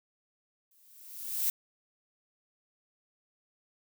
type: noise with exponential growth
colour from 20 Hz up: violet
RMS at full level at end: -27 dBFS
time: 0.71-1.5 s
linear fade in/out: 2 ms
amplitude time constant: 170 ms
effects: none